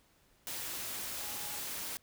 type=tone in noise; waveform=sine; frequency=830.6 Hz; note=G#5; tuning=in tune; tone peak=-51 dBFS; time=1.21-1.59 s; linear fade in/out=0 ms; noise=white; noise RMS=-40 dBFS; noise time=0.47-1.97 s; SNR=-14 dB; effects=pink hiss -68 dBFS RMS until 2.02 s